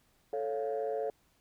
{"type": "chord", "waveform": "sine", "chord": "A augmented", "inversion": "none", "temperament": "equal", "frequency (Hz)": [440, 554.4, 698.5], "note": ["A4", "C#5", "E#5"], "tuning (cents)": [0, 0, 0], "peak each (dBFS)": [-33, -35, -37], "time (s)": [0.33, 1.1], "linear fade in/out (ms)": 2, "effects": ["tanh soft clip ceiling -25 dBFS", "pink hiss -70 dBFS RMS until 1.4 s"]}